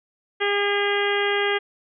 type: harmonic tone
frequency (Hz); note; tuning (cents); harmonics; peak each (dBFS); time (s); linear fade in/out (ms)
405.7; G#4; -41; 1 / 2 / 3 / 4 / 5 / 6 / 7 / 8; -23 / -29 / -31 / -27 / -27 / -34 / -32 / -31; 0.4-1.59; 20
effects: none